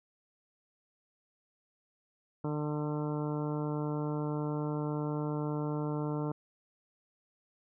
harmonic tone, 149.7 Hz, D3, 33 cents sharp, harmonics 1 / 2 / 3 / 4 / 5 / 6 / 7 / 8 / 9, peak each -34 / -36 / -39 / -44 / -49 / -45 / -48 / -53 / -50 dBFS, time 2.44-6.32 s, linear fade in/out 5 ms, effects none

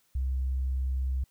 sine tone, 65.41 Hz, C2, in tune, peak -25 dBFS, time 0.15-1.24 s, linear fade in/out 5 ms, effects tanh soft clip ceiling -23 dBFS + white hiss -69 dBFS RMS until 1.3 s

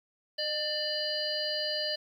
harmonic tone with a mistuned harmonic, 594 Hz, D5, 20 cents sharp, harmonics 1 / 3 / 5 / 7 / 8, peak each -35 / -39 / -37 / -36 / -34 dBFS, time 0.38-1.96 s, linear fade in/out 10 ms, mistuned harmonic 1, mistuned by +39 cents, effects 10-bit

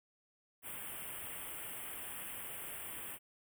white band-stop noise, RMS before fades -45 dBFS, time 0.62-3.19 s, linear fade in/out 50 ms, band 3300 to 8100 Hz, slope 96 dB/octave, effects none

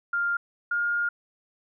sine tone pair in turn, 1400 / 1417.1 Hz, F6 / F6, +4 / +25 cents, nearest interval unison, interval 21 cents, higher second, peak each -23 dBFS, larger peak neither, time 0.13-0.37 / 0.71-1.09 s, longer second, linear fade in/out 5 ms, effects none

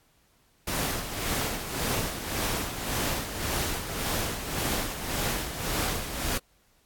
pink noise with tremolo, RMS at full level -28 dBFS, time 0.67-6.38 s, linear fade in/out 5 ms, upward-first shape sine, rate 1.8 Hz, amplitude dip 60%, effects pink hiss -65 dBFS RMS until 6.85 s + AAC 64 kbps

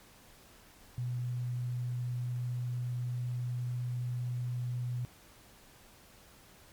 sine tone, 123 Hz, B2, 7 cents flat, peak -32 dBFS, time 0.98-5.05 s, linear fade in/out 0 ms, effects pink hiss -58 dBFS RMS until 6.72 s + MP3 96 kbps

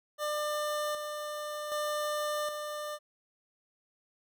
25% pulse tone with tremolo, 598 Hz, D5, 31 cents sharp, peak -27 dBFS, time 0.18-2.99 s, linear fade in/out 50 ms, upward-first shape square, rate 0.65 Hz, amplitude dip 45%, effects none

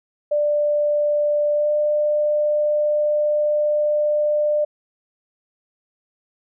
sine tone with pitch glide, 591 to 597.5 Hz, D5 to D5, +11 to +30 cents, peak -16 dBFS, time 0.31-4.65 s, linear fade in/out 10 ms, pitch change +19 cents, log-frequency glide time 1.54-1.7 s, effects none

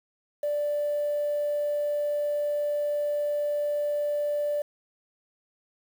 triangle tone, 587.3 Hz, D5, in tune, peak -21 dBFS, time 0.43-4.62 s, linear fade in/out 5 ms, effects tanh soft clip ceiling -22 dBFS + 8-bit

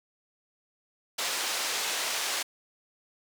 white band-pass noise, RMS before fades -31 dBFS, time 1.18-2.43 s, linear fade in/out 10 ms, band 470 to 6500 Hz, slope 12 dB/octave, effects none

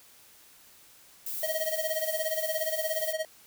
violet noise, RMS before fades -35 dBFS, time 1.26-3.13 s, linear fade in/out 5 ms
square tone with tremolo, 633 Hz, D#5, 30 cents sharp, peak -27 dBFS, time 1.43-3.25 s, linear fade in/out 2 ms, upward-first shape sine, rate 17 Hz, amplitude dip 85%
effects white hiss -56 dBFS RMS until 3.46 s

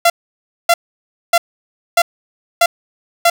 sawtooth tone bursts, 684 Hz, F5, 36 cents flat, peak -4 dBFS, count 6, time 0.05-3.3 s, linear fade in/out 5 ms, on 50 ms, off 590 ms, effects none

